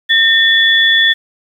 sine tone pair together, 1817 / 3435 Hz, A#6 / A7, -45 / -42 cents, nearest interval major seventh, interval 1103 cents, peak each -10 dBFS, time 0.09-1.14 s, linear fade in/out 20 ms, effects 7-bit

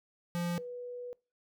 square / sine tone pair in turn, 173.3 / 490.2 Hz, F3 / B4, -13 / -13 cents, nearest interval octave + tritone, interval 1800 cents, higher second, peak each -32 / -39 dBFS, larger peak first, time 0.35-0.58 / 0.58-1.13 s, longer second, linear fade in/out 0 ms, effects noise-tail reverb RT60 0.3 s tail -24 dB re dry

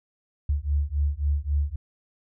sine beating tone pair, 70.7 / 74.4 Hz, C#2 / D2, +35 / +23 cents, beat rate 3.7 Hz, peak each -25 dBFS, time 0.49-1.76 s, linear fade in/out 5 ms, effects none

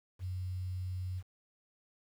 sine tone with quantisation, 92 Hz, F#2, 9 cents flat, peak -35 dBFS, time 0.19-1.23 s, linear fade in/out 50 ms, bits 10, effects none

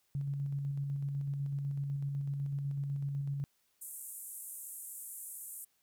sine tone with tremolo, 140.4 Hz, C#3, 22 cents sharp, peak -32 dBFS, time 0.15-3.44 s, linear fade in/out 0 ms, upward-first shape square, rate 8 Hz, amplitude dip 25%
pink band-pass noise, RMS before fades -46 dBFS, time 3.81-5.65 s, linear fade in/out 10 ms, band 8100 to 14000 Hz, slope 48 dB/octave
effects white hiss -75 dBFS RMS until 5.82 s

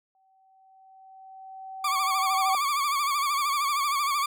sine tone with exponential growth, 765 Hz, G5, 42 cents flat, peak -23 dBFS, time 0.15-2.55 s, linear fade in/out 1 ms, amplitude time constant 520 ms
40% pulse tone with vibrato, 1144 Hz, D6, 46 cents flat, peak -23 dBFS, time 1.84-4.26 s, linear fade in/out 5 ms, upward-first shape sine, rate 13 Hz, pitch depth 81 cents each way
effects none

